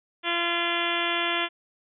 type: harmonic tone with a mistuned harmonic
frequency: 342.7 Hz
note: F4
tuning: 33 cents flat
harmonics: 1 / 2 / 3 / 4 / 5 / 6 / 7 / 8 / 9 / 10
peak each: -33 / -33 / -33 / -33 / -33 / -33 / -33 / -33 / -33 / -33 dBFS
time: 0.23-1.49 s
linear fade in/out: 50 ms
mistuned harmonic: 8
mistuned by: +19 cents
effects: none